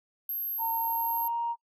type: tone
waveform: sine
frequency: 12544 Hz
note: G9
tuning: in tune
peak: -30 dBFS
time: 0.29-1.28 s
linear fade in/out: 2 ms
type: tone with pitch glide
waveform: sine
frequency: 911 to 936.1 Hz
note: A#5 to A#5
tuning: -40 to +7 cents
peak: -27 dBFS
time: 0.58-1.56 s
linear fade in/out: 50 ms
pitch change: +47 cents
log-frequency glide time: 0.7-1.39 s
effects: noise-tail reverb RT60 0.1 s tail -26 dB re dry + tanh soft clip ceiling -21 dBFS